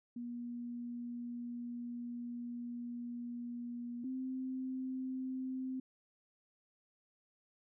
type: tone pair in turn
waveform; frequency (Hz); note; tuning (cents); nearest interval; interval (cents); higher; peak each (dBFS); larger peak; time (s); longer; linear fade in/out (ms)
sine; 240 / 259.6; B3 / C4; -49 / -13; minor second; 136; second; -40 / -37; second; 0.16-4.04 / 4.04-5.8; first; 5
effects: none